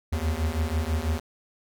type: beating tone pair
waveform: square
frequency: 76.1 / 82.2 Hz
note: D#2 / E2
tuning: -38 / -4 cents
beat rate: 6.1 Hz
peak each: -28 dBFS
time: 0.12-1.2 s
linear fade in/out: 10 ms
effects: none